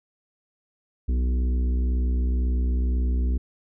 harmonic tone with a mistuned harmonic, 62 Hz, B1, 7 cents sharp, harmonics 1 / 3 / 4 / 5 / 6 / 7, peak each -20 / -39 / -35 / -43 / -44 / -48 dBFS, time 1.08-3.38 s, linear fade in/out 10 ms, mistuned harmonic 5, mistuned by +32 cents, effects none

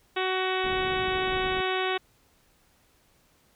harmonic tone, 374.1 Hz, F#4, 19 cents sharp, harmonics 1 / 2 / 3 / 4 / 5 / 6 / 7 / 8 / 9 / 10, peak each -29 / -32 / -34 / -35 / -36 / -37 / -37 / -38 / -39 / -39 dBFS, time 0.16-1.98 s, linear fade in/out 10 ms
pink low-pass noise, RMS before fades -39 dBFS, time 0.64-1.61 s, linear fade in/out 2 ms, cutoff 490 Hz, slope 12 dB/octave
effects pink hiss -64 dBFS RMS until 3.55 s

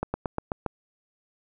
slowing click train, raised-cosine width 1 ms, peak -13 dBFS, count 6, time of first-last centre 0.03-0.663 s, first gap 110 ms, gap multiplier 1.07, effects none

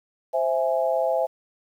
sine chord, C augmented, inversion none, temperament equal, 523.3 / 659.3 / 830.6 Hz, C5 / E5 / G#5, 0 / 0 / 0 cents, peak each -24 / -23 / -28 dBFS, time 0.33-1.27 s, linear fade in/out 20 ms, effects 9-bit

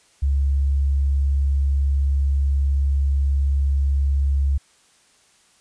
sine tone, 69.3 Hz, C#2, in tune, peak -16 dBFS, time 0.22-4.58 s, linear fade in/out 10 ms, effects white hiss -57 dBFS RMS until 5.6 s + resampled to 22050 Hz

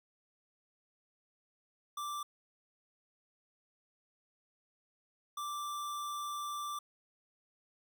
square tone bursts at uneven times, 1174.7 Hz, D6, in tune, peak -38 dBFS, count 2, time 1.97-2.23 / 5.37-6.79 s, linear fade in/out 5 ms, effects none

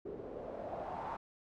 white noise with low-pass filter sweep, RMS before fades -43 dBFS, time 0.05-1.17 s, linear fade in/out 10 ms, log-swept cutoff 400 to 960 Hz, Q 3.9, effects none

